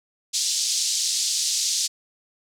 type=band-pass noise; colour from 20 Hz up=pink; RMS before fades=-24 dBFS; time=0.33-1.88 s; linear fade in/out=20 ms; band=4300 to 7800 Hz; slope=24 dB/octave; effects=none

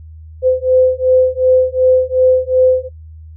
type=beating tone pair; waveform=sine; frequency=511 / 513.7 Hz; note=C5 / C5; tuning=-41 / -32 cents; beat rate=2.7 Hz; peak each=-12 dBFS; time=0.42-2.89 s; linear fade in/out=50 ms; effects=noise-tail reverb RT60 0.1 s tail -19 dB re dry + added 79 Hz sine -32 dBFS peak until 3.36 s

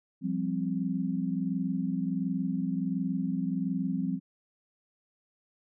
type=chord; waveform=sine; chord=F suspended second; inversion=none; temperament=equal; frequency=174.61 / 196 / 261.6 Hz; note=F3 / G3 / C4; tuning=0 / 0 / 0 cents; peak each=-32 dBFS; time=0.21-4.2 s; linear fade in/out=50 ms; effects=none

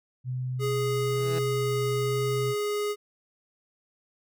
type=tone with vibrato; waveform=sine; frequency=126.4 Hz; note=B2; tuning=41 cents sharp; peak=-28 dBFS; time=0.24-2.55 s; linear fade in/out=50 ms; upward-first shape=sine; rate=1.1 Hz; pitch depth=14 cents each way
type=tone; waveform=square; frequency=415.3 Hz; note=G#4; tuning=in tune; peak=-27 dBFS; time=0.59-2.96 s; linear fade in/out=50 ms
type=tone with exponential growth; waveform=15% pulse; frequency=164.81 Hz; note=E3; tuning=in tune; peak=-25 dBFS; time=0.94-1.39 s; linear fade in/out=5 ms; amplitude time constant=97 ms
effects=none

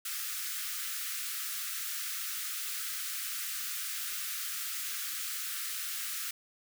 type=high-pass noise; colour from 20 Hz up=white; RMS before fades=-37 dBFS; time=0.05-6.31 s; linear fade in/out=5 ms; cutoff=1200 Hz; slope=96 dB/octave; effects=none

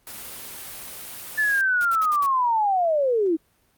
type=noise; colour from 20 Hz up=white; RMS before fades=-37 dBFS; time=0.07-1.61 s; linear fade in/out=0 ms
type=linear sweep; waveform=sine; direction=down; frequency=1755 to 305.9 Hz; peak=-18 dBFS; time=1.37-3.37 s; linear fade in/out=20 ms
type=noise bursts; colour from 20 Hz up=white; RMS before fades=-37 dBFS; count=5; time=1.81-2.261 s; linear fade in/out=0 ms; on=39 ms; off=64 ms
effects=pink hiss -64 dBFS RMS until 3.77 s + Opus 32 kbps

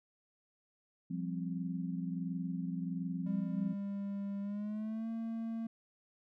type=chord; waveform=sine; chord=F suspended second; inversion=none; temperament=equal; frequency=174.61 / 196 / 261.6 Hz; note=F3 / G3 / C4; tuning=0 / 0 / 0 cents; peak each=-37 / -42 / -41 dBFS; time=1.1-3.74 s; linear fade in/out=10 ms
type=tone with pitch glide; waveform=triangle; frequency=199.7 to 226.8 Hz; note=G3 to A#3; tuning=+32 to -47 cents; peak=-34 dBFS; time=3.26-5.67 s; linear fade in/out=5 ms; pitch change=+221 cents; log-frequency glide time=4.41-5.09 s
effects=none

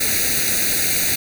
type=noise with comb filter; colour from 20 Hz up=white; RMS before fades=-19 dBFS; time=0-1.16 s; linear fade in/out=10 ms; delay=0.47 ms; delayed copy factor=+1; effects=none

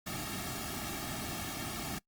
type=noise with comb filter; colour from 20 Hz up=pink; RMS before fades=-39 dBFS; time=0.06-1.99 s; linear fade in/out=10 ms; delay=2 ms; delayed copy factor=-0.95; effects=noise-tail reverb RT60 0.1 s tail -24 dB re dry + Opus 48 kbps

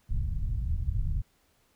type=low-pass noise; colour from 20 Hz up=pink; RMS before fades=-29 dBFS; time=0.09-1.22 s; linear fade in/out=10 ms; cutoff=120 Hz; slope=24 dB/octave; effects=pink hiss -68 dBFS RMS until 1.75 s

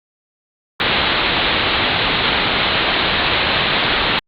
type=low-pass noise; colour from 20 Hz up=white; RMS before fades=-17 dBFS; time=0.8-4.19 s; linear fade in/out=0 ms; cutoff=4100 Hz; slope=96 dB/octave; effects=Opus 48 kbps

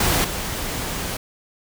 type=noise with level steps; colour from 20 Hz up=pink; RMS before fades=-19 / -27 dBFS; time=0-1.17 s; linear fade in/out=5 ms; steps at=0.24 s; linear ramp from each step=5 ms; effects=none

